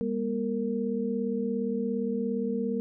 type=tone cluster; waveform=sine; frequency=201.8 / 239.1 / 460.7 Hz; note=G#3 / A#3 / A#4; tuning=-49 / +44 / -20 cents; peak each=-31 dBFS; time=0.01-2.8 s; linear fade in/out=0 ms; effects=none